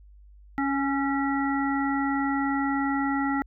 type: harmonic tone with a mistuned harmonic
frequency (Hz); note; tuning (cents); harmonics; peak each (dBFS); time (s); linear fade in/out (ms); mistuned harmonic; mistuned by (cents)
277.2; C#4; 0; 1 / 3 / 5 / 7; -25 / -30 / -32 / -33; 0.58-3.42; 0; 5; -31
effects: added 50 Hz sine -48 dBFS peak until 3.46 s